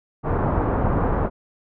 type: low-pass noise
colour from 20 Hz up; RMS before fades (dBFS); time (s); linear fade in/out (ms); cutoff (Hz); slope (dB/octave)
pink; -21; 0.23-1.3; 50; 1200; 24
effects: none